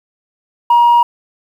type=tone; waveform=sine; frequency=951 Hz; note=A#5; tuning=34 cents sharp; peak=-4 dBFS; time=0.7-1.03 s; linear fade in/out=5 ms; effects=tanh soft clip ceiling -4 dBFS + 7-bit